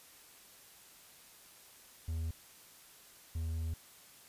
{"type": "tone bursts at uneven times", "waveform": "triangle", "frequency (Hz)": 81, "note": "E2", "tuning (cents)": -30, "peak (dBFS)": -32, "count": 2, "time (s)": [[2.08, 2.31], [3.35, 3.74]], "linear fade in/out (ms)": 5, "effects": ["white hiss -58 dBFS RMS until 4.28 s", "resampled to 32000 Hz"]}